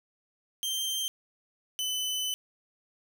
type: tone pair in turn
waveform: sawtooth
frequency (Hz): 3147 / 3017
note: G7 / F#7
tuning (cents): +6 / +33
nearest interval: minor second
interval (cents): 73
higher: first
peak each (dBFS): -26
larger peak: neither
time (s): 0.63-1.08 / 1.79-2.34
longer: second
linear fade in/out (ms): 0
effects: none